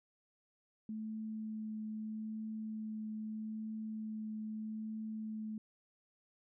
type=tone with vibrato; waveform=sine; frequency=217.3 Hz; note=A3; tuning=21 cents flat; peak=-39 dBFS; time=0.89-5.58 s; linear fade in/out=2 ms; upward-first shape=triangle; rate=0.79 Hz; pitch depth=11 cents each way; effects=none